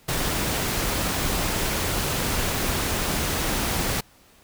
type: noise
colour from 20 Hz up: pink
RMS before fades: -25 dBFS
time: 0.08-4.01 s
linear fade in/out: 10 ms
effects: pink hiss -55 dBFS RMS until 4.43 s